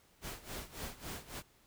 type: noise with tremolo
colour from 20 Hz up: pink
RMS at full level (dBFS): -42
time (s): 0.21-1.43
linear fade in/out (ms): 50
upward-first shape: sine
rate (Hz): 3.6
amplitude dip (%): 85
effects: pink hiss -67 dBFS RMS until 1.66 s